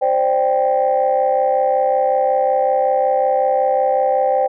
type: chord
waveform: sine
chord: C suspended second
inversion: none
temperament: just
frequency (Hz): 523.3 / 588.7 / 784.9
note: C5 / D5 / G5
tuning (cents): 0 / +4 / +2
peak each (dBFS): -16 / -19 / -16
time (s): 0.01-4.48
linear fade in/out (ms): 20
effects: tanh soft clip ceiling -6 dBFS